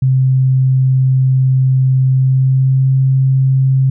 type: tone with pitch glide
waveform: sine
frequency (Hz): 131 to 132.91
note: C3 to C3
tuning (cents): +2 to +28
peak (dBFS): -8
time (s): 0.02-3.9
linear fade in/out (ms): 5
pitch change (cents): +26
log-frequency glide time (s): 2.08-2.94
effects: none